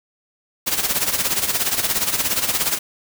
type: noise with tremolo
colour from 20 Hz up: white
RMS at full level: -18 dBFS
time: 0.66-2.79 s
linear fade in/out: 20 ms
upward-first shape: sine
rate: 17 Hz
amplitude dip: 70%
effects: none